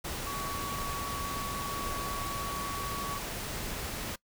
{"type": "tone in noise", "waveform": "sine", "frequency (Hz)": 1127, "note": "C#6", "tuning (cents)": 28, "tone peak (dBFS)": -36, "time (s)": [0.26, 3.19], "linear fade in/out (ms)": 10, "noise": "pink", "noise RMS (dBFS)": -37, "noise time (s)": [0.04, 4.16], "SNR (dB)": -2, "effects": ["noise-tail reverb RT60 0.1 s tail -22 dB re dry"]}